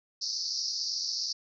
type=band-pass noise; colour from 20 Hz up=white; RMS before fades=-33 dBFS; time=0.21-1.33 s; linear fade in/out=10 ms; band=4400 to 5700 Hz; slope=96 dB/octave; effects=none